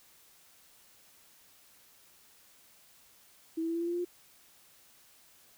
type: tone with pitch steps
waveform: sine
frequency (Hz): 324.6 / 328.6 / 332.6 / 336.6 / 340.7 / 344.9 / 349.1 / 353.4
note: E4 / E4 / E4 / E4 / F4 / F4 / F4 / F4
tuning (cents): -27 / -5 / +16 / +36 / -43 / -22 / -1 / +21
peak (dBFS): -30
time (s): 3.57-4.05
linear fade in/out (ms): 10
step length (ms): 60
effects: white hiss -61 dBFS RMS until 5.57 s